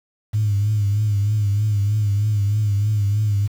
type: tone with vibrato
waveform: sine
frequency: 103.83 Hz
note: G#2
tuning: in tune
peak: -15 dBFS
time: 0.33-3.48 s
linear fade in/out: 20 ms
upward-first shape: triangle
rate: 3.2 Hz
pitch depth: 75 cents each way
effects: tanh soft clip ceiling -11 dBFS + 7-bit